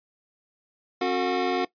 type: tone cluster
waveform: square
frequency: 269 / 365.5 / 453.3 / 724 Hz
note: C4 / F#4 / A#4 / F#5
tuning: +48 / -21 / -48 / -38 cents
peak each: -31 / -27 / -31 / -29 dBFS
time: 1.01-1.65 s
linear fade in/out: 5 ms
effects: noise-tail reverb RT60 0.1 s tail -19 dB re dry + resampled to 11025 Hz

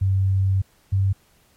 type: tone pair in turn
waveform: sine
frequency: 96.1 / 97.1 Hz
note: G2 / G2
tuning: -34 / -16 cents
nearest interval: unison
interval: 18 cents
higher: second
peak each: -16 dBFS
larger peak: neither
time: 0.01-0.62 / 0.92-1.13 s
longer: first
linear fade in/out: 10 ms
effects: pink hiss -59 dBFS RMS until 1.56 s + MP3 64 kbps

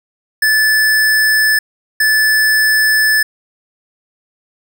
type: tone bursts at uneven times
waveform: square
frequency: 1740 Hz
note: A6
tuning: 20 cents flat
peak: -10 dBFS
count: 2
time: 0.42-1.59 / 2-3.23 s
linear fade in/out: 5 ms
effects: none

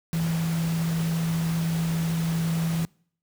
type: tone in noise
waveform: sine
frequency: 164.81 Hz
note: E3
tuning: in tune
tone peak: -23 dBFS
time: 0.13-2.85 s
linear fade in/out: 0 ms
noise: pink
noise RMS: -36 dBFS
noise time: 0.13-2.85 s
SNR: +10 dB
effects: noise-tail reverb RT60 0.6 s tail -26 dB re dry + high-pass 60 Hz 12 dB/octave

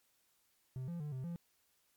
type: tone with pitch steps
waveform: triangle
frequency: 129.4 / 171.5 / 148.7 / 130 / 171.1 Hz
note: C3 / F3 / D3 / C3 / F3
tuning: -19 / -31 / +22 / -11 / -35 cents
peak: -37 dBFS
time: 0.76-1.36 s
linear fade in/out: 0 ms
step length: 120 ms
effects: white hiss -75 dBFS RMS until 1.96 s + MP3 96 kbps

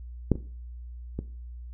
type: clicks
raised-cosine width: 3 ms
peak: -7 / -22 / -18 dBFS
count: 3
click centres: 0.317 / 0.355 / 1.19 s
effects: noise-tail reverb RT60 0.4 s tail -17 dB re dry + added 60 Hz sine -38 dBFS peak until 1.73 s

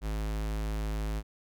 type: tone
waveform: square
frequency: 53.1 Hz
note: G#1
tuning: 39 cents sharp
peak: -31 dBFS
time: 0.01-1.23 s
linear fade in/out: 50 ms
effects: none

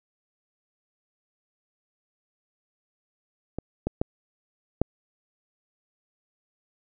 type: clicks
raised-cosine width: 2 ms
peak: -17 / -12 / -10 / -7 dBFS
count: 4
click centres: 3.586 / 3.87 / 4.015 / 4.816 s
effects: none

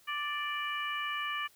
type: harmonic tone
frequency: 587.3 Hz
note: D5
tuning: in tune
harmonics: 2 / 3 / 4 / 5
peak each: -36 / -38 / -39 / -40 dBFS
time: 0.07-1.48 s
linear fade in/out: 20 ms
effects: white hiss -63 dBFS RMS until 1.55 s

